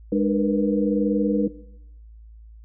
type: tone cluster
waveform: sine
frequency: 204.7 / 299.6 / 469.1 / 490.2 Hz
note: G#3 / D4 / A#4 / B4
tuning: -25 / +35 / +11 / -13 cents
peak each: -22 / -22 / -26 / -27 dBFS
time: 0.12-1.48 s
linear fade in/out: 5 ms
effects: noise-tail reverb RT60 1.0 s tail -21 dB re dry + added 55 Hz sine -42 dBFS peak until 2.64 s